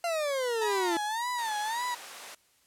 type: exponential sweep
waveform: 40% pulse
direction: down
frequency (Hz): 698.5 to 328.4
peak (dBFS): -27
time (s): 0.04-0.97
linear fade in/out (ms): 2
type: tone with vibrato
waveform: 35% pulse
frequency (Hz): 910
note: A#5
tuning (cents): -42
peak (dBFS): -28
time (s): 0.61-1.95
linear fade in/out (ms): 10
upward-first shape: sine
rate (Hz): 1.8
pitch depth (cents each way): 150
type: high-pass noise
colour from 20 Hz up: pink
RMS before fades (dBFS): -45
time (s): 1.38-2.35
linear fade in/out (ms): 5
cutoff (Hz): 730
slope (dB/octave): 12
effects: white hiss -66 dBFS RMS until 2.66 s + low-pass 12000 Hz 12 dB/octave